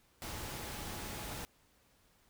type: tone in noise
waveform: sine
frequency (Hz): 841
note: G#5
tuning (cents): +22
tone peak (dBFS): -54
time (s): 0.22-1.45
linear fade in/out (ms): 0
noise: pink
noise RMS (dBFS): -43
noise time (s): 0.22-1.45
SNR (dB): -14
effects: pink hiss -69 dBFS RMS until 2.29 s